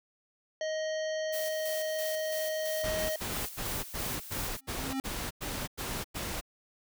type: harmonic tone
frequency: 627 Hz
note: D#5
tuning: 13 cents sharp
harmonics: 1 / 3 / 5 / 7 / 9 / 10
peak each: -31 / -41 / -45 / -48 / -50 / -51 dBFS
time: 0.61-3.16 s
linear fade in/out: 2 ms
type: noise with tremolo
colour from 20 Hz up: blue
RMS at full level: -39 dBFS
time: 1.32-4.61 s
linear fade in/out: 20 ms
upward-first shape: square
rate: 3 Hz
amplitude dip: 50%
type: noise bursts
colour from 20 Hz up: pink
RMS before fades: -36 dBFS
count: 10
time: 2.83-6.412 s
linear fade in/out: 20 ms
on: 270 ms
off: 98 ms
type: tone with exponential growth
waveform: square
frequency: 266.8 Hz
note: C4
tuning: 34 cents sharp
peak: -29 dBFS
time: 4.59-5 s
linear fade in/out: 1 ms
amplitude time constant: 88 ms
effects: none